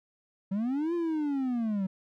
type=linear two-way sweep; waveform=triangle; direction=up then down; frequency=185 to 349.2 to 185 Hz; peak=-25 dBFS; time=0.51-1.87 s; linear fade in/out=10 ms; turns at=0.94 s; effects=none